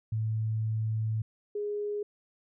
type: tone pair in turn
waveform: sine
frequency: 110 / 414 Hz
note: A2 / G#4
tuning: 0 / -5 cents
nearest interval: octave + major seventh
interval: 2295 cents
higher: second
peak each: -27 / -30 dBFS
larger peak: first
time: 0.12-1.22 / 1.55-2.03 s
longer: first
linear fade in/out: 5 ms
effects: none